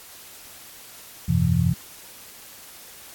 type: tone cluster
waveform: sine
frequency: 86.9 / 99.5 / 128.1 / 169.2 Hz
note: F2 / G2 / C3 / E3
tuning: -8 / +26 / -36 / +45 cents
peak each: -24 / -26 / -22 / -21 dBFS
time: 1.28-1.74 s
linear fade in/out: 10 ms
effects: white hiss -44 dBFS RMS until 3.14 s + AAC 64 kbps